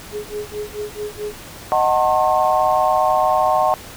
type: tone with tremolo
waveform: sine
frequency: 419.1 Hz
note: G#4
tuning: 16 cents sharp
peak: -22 dBFS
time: 0.11-1.35 s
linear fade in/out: 50 ms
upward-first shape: sine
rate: 4.6 Hz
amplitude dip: 100%
type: chord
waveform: sine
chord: D# diminished seventh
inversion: none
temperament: just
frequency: 622.3 / 746.7 / 896 / 1075.3 Hz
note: D#5 / F#5 / A5 / C6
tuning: 0 / +16 / +31 / +47 cents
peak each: -19 / -17 / -21 / -20 dBFS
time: 1.72-3.74 s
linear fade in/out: 0 ms
effects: pink hiss -37 dBFS RMS until 3.96 s